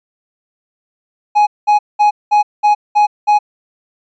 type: tone bursts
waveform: triangle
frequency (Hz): 835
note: G#5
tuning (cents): +9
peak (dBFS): -5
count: 7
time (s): 1.35-3.39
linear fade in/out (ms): 20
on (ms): 120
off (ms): 200
effects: resampled to 16000 Hz